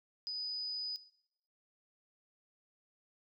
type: tone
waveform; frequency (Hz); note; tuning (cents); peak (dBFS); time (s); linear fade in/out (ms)
sine; 4978; D#8; 0; -36; 0.27-0.96; 0
effects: noise-tail reverb RT60 0.7 s tail -17 dB re dry